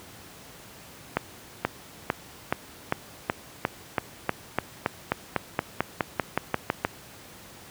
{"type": "accelerating click train", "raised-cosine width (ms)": 0.5, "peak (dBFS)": -7, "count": 21, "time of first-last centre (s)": [1.17, 6.849], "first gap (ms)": 480, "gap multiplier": 0.94, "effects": ["pink hiss -47 dBFS RMS until 7.7 s", "high-pass 80 Hz 12 dB/octave"]}